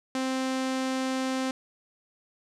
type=tone with low-pass filter; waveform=sawtooth; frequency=261.6 Hz; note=C4; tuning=in tune; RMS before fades=-29 dBFS; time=0.15-1.51 s; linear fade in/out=2 ms; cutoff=7600 Hz; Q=1; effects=none